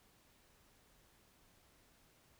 silence, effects pink hiss -69 dBFS RMS until 2.39 s

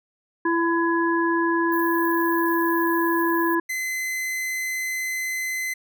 harmonic tone, 335.4 Hz, E4, 30 cents sharp, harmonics 1 / 3 / 5, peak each -21 / -24 / -26 dBFS, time 0.45-3.6 s, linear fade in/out 5 ms
white high-pass noise, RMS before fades -36 dBFS, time 1.72-3.55 s, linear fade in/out 5 ms, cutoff 12000 Hz, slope 48 dB/octave
45% pulse tone, 2044 Hz, C7, 41 cents flat, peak -25 dBFS, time 3.69-5.74 s, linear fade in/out 10 ms
effects none

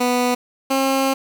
15% pulse tone pair in turn, 246.9 / 268.8 Hz, B3 / C4, 0 / +47 cents, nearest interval minor second, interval 147 cents, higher second, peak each -10 dBFS, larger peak neither, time 0-0.35 / 0.7-1.14 s, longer second, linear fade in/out 10 ms, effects 8-bit

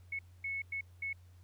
sine tone bursts at uneven times, 2200 Hz, C#7, 14 cents flat, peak -35 dBFS, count 4, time 0.12-0.19 / 0.44-0.62 / 0.72-0.81 / 1.02-1.13 s, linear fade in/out 5 ms, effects added 89 Hz sine -55 dBFS peak until 1.43 s + pink hiss -71 dBFS RMS until 1.43 s

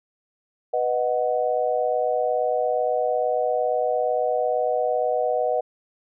sine chord, B major, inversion none, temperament equal, 493.9 / 622.3 / 740 Hz, B4 / D#5 / F#5, 0 / 0 / 0 cents, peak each -24 / -24 / -25 dBFS, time 0.73-5.61 s, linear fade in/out 10 ms, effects none

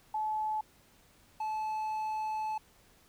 sine / triangle tone pair in turn, 862 / 866.3 Hz, A5 / A5, -36 / -27 cents, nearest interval unison, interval 9 cents, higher second, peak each -30 / -30 dBFS, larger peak neither, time 0.14-0.61 / 1.4-2.58 s, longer second, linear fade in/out 5 ms, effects pink hiss -63 dBFS RMS until 3.08 s

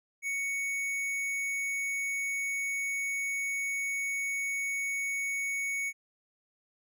triangle tone with tanh clipping, 2225 Hz, C#7, 6 cents sharp, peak -32 dBFS, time 0.22-5.93 s, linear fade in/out 50 ms, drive 18 dB, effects none

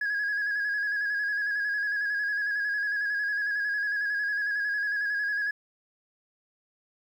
sine tone with vibrato, 1661.2 Hz, G#6, in tune, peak -24 dBFS, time 0.01-5.51 s, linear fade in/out 5 ms, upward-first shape square, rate 11 Hz, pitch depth 33 cents each way, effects tanh soft clip ceiling -24 dBFS + 10-bit

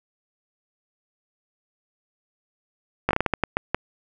slowing click train, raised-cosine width 0.5 ms, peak -5 dBFS, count 10, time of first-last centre 3.09-3.746 s, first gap 18 ms, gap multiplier 1.33, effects none

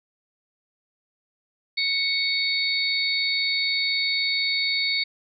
sine tone cluster, 2219 / 3746 / 4460 Hz, C#7 / A#7 / C#8, +1 / +8 / +10 cents, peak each -25 / -28 / -25 dBFS, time 1.77-5.04 s, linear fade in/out 10 ms, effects none

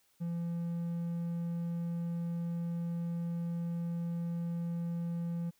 triangle tone, 170 Hz, F3, 46 cents flat, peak -31 dBFS, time 0.2-5.51 s, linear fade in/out 20 ms, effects white hiss -71 dBFS RMS until 5.59 s

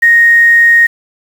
sine tone with quantisation, 1864.7 Hz, A#6, in tune, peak -3 dBFS, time 0.02-0.87 s, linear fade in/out 10 ms, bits 5, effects none

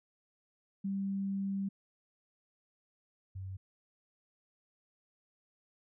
sine tone pair in turn, 196 / 94.99 Hz, G3 / F#2, 0 / +46 cents, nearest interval octave + minor second, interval 1254 cents, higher first, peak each -32 / -39 dBFS, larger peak first, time 0.84-1.69 / 3.35-3.57 s, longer first, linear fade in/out 10 ms, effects none

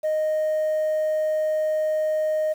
sine tone, 620 Hz, D#5, 6 cents flat, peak -18 dBFS, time 0.03-2.54 s, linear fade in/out 20 ms, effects tanh soft clip ceiling -19 dBFS + 8-bit

